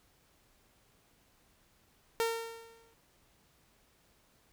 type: tone with exponential decay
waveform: sawtooth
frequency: 457.3 Hz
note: A#4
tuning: 33 cents flat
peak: -23 dBFS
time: 2.2-2.94 s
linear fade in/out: 0 ms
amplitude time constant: 160 ms
effects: pink hiss -68 dBFS RMS until 4.52 s